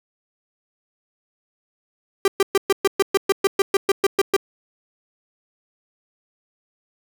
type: tone bursts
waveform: 45% pulse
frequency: 393 Hz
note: G4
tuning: 4 cents sharp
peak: -13 dBFS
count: 15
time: 2.25-4.365 s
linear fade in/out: 2 ms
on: 29 ms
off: 120 ms
effects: none